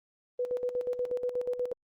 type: tone with tremolo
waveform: sine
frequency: 493.9 Hz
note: B4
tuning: in tune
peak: -27 dBFS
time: 0.39-1.73 s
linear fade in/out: 5 ms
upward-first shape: square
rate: 8.3 Hz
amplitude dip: 65%
effects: Opus 24 kbps